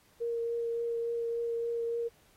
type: tone with vibrato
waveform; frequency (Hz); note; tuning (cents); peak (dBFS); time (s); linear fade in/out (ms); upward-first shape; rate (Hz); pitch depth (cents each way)
sine; 466.2; A#4; 0; -30; 0.2-2.09; 20; triangle; 3.5; 12
effects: pink hiss -65 dBFS RMS until 2.36 s + AAC 48 kbps